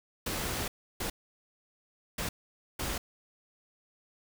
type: noise bursts at uneven times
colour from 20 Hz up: pink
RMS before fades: -34 dBFS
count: 4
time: 0.26-0.68 / 1-1.1 / 2.18-2.29 / 2.79-2.98 s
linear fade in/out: 5 ms
effects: none